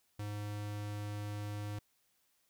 square tone, 103.83 Hz, G#2, in tune, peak -39 dBFS, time 0.19-1.79 s, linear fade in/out 5 ms, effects white hiss -75 dBFS RMS until 2.49 s

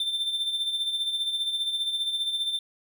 triangle tone with tremolo, 3565 Hz, A7, 22 cents sharp, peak -22 dBFS, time 0-2.59 s, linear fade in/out 2 ms, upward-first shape sine, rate 15 Hz, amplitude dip 55%, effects none

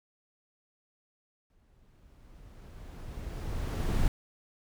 brown noise with exponential growth, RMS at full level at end -26 dBFS, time 1.5-4.08 s, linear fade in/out 1 ms, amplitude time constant 560 ms, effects none

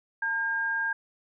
sine tone pair together, 904 / 1610.7 Hz, A5 / G6, +47 / +47 cents, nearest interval minor seventh, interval 1000 cents, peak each -35 / -26 dBFS, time 0.22-0.93 s, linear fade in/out 5 ms, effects none

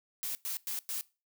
blue noise bursts, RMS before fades -36 dBFS, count 4, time 0.23-1.01 s, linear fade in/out 0 ms, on 120 ms, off 100 ms, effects noise-tail reverb RT60 0.3 s tail -21 dB re dry

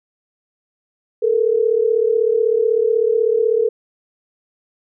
sine tone pair together, 434.4 / 470.5 Hz, A4 / A#4, -22 / +16 cents, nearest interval minor second, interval 138 cents, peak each -16 dBFS, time 1.22-3.69 s, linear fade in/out 10 ms, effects none

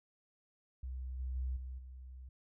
sine tone with level steps, 64 Hz, C2, 38 cents flat, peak -39 / -36 / -34 / -41 / -47 dBFS, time 0.83-2.29 s, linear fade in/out 5 ms, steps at 1.19 / 1.35 / 1.56 / 1.78 s, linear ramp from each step 10 ms, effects none

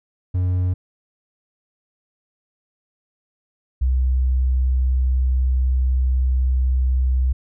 triangle / sine tone pair in turn, 90.7 / 64.01 Hz, F#2 / C2, -34 / -37 cents, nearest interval tritone, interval 603 cents, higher first, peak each -15 dBFS, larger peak neither, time 0.34-0.74 / 3.81-7.33 s, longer second, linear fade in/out 10 ms, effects none

